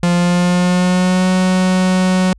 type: tone with pitch glide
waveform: 45% pulse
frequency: 174.61 to 184.99 Hz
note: F3 to F#3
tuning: 0 to 0 cents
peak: -11 dBFS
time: 0.03-2.33 s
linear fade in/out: 2 ms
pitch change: +100 cents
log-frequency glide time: 0.14-1.28 s
effects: added 50 Hz sine -40 dBFS peak until 2.38 s + resampled to 22050 Hz